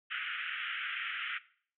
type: band-pass noise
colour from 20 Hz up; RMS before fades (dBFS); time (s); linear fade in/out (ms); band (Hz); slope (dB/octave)
pink; -38; 0.1-1.39; 20; 1300 to 3200; 96
effects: noise-tail reverb RT60 0.5 s tail -18 dB re dry